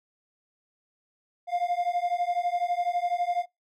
triangle beating tone pair, 698.5 / 710.5 Hz, F5 / F5, 0 / +30 cents, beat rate 12 Hz, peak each -26 / -26 dBFS, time 1.47-3.46 s, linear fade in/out 50 ms, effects noise-tail reverb RT60 0.2 s tail -26 dB re dry

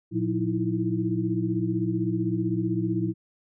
sine tone cluster, 116.2 / 180 / 317.5 / 333.2 Hz, A#2 / F#3 / D#4 / E4, -5 / -47 / +35 / +19 cents, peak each -29 dBFS, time 0.11-3.14 s, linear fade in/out 50 ms, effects none

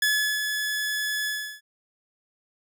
sawtooth tone with ADSR envelope, 1710 Hz, A6, 50 cents flat, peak -16 dBFS, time 0.02-1.61 s, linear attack 4 ms, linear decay 370 ms, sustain -6 dB, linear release 340 ms, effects none

